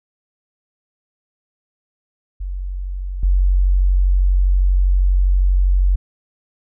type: tone with level steps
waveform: sine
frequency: 46.25 Hz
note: F#1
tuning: in tune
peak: -22 / -11 dBFS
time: 2.4-5.96 s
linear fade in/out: 10 ms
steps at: 3.23 s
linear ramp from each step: 2 ms
effects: none